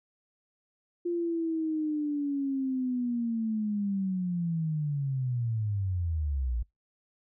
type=linear sweep; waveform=sine; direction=down; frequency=349.2 to 55 Hz; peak=-27 dBFS; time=1.05-6.63 s; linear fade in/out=10 ms; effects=noise-tail reverb RT60 0.2 s tail -26 dB re dry